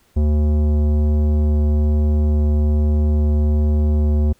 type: tone with tanh clipping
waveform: triangle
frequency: 74.9 Hz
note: D2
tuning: 35 cents sharp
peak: -15 dBFS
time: 0.16-4.33 s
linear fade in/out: 10 ms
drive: 18 dB
effects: pink hiss -58 dBFS RMS until 4.39 s